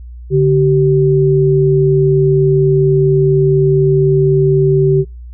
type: tone pair together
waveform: sine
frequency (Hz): 144.16 / 383.9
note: D3 / G4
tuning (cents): -32 / -36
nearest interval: octave + perfect fourth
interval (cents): 1696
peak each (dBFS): -10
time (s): 0.3-5.05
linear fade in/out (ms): 50
effects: noise-tail reverb RT60 0.2 s tail -24 dB re dry + added 60 Hz sine -28 dBFS peak until 5.33 s